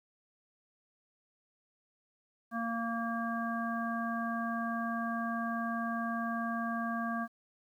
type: harmonic tone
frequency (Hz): 230.6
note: A#3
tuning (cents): -19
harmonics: 1 / 3 / 5 / 7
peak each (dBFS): -35 / -39 / -38 / -40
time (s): 2.51-7.28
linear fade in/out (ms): 50
effects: 11-bit